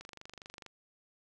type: click train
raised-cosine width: 0.2 ms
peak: -30 dBFS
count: 17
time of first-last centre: 0.01-0.663 s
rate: 24.5 Hz
effects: none